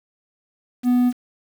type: tone with quantisation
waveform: triangle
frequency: 246.9 Hz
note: B3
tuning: in tune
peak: -12 dBFS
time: 0.83-1.13 s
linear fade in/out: 50 ms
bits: 7
effects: none